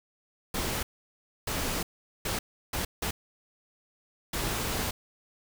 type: noise bursts at uneven times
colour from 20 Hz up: pink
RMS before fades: -31 dBFS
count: 6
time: 0.54-0.83 / 1.47-1.83 / 2.25-2.39 / 2.73-2.85 / 3.02-3.11 / 4.33-4.91 s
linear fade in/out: 5 ms
effects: none